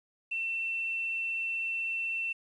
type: tone with quantisation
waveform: sine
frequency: 2692 Hz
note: E7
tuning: 36 cents sharp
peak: -30 dBFS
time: 0.31-2.33 s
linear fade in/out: 10 ms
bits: 10
effects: resampled to 24000 Hz